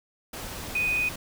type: tone in noise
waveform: sine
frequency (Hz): 2489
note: D#7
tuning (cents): 0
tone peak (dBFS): -23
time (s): 0.75-1.09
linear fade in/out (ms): 5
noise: pink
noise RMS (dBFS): -37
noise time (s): 0.33-1.16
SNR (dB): +11
effects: none